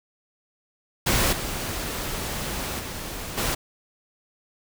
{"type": "noise with level steps", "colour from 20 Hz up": "pink", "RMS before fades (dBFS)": [-21, -30, -34, -25], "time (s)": [1.06, 3.55], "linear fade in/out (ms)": 10, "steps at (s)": [1.32, 2.79, 3.37], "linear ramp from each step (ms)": 10, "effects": []}